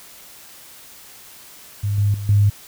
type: tone with level steps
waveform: sine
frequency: 102.2 Hz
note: G#2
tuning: 27 cents flat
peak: -18 / -14 / -25 / -11 dBFS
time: 1.83-2.5 s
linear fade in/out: 10 ms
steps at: 1.98 / 2.14 / 2.29 s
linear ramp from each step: 2 ms
effects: white hiss -43 dBFS RMS until 2.67 s